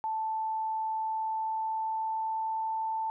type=tone with pitch glide; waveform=sine; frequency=880 to 886.1 Hz; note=A5 to A5; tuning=0 to +12 cents; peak=-29 dBFS; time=0.04-3.1 s; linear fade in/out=0 ms; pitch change=+12 cents; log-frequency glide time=0.94-2.73 s; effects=none